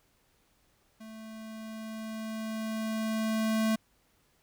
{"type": "tone with level ramp", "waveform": "square", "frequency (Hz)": 220.2, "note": "A3", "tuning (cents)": 2, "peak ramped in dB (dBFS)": [-45, -25], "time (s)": [1, 3.76], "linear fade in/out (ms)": 10, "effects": ["pink hiss -69 dBFS RMS until 4.42 s"]}